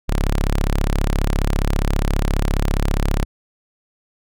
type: tone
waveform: sawtooth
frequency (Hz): 34.78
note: C#1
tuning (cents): +7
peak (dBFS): -12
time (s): 0.08-3.25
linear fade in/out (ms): 20
effects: none